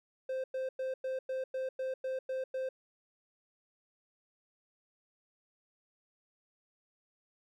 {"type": "tone bursts", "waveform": "triangle", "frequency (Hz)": 522, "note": "C5", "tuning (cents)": -4, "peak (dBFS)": -31, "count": 10, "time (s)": [0.29, 2.69], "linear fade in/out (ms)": 5, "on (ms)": 150, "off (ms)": 100, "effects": []}